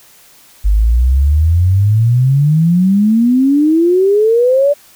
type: exponential sweep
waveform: sine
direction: up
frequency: 49 to 587.3 Hz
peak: -7 dBFS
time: 0.64-4.74 s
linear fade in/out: 20 ms
effects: white hiss -44 dBFS RMS until 4.95 s